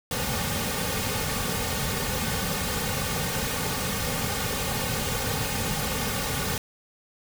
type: noise with comb filter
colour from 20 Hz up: pink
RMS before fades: -28 dBFS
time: 0.11-6.58 s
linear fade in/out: 2 ms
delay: 3 ms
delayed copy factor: -0.75
effects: none